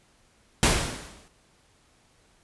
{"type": "noise with exponential decay", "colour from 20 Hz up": "pink", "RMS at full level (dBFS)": -17, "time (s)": [0.63, 1.28], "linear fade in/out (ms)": 0, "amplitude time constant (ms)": 140, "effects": ["pink hiss -62 dBFS RMS until 2.43 s", "resampled to 24000 Hz"]}